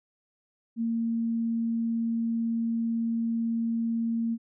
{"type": "tone", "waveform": "sine", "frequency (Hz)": 229.5, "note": "A#3", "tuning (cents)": -27, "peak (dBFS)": -25, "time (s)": [0.76, 4.38], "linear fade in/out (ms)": 50, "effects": []}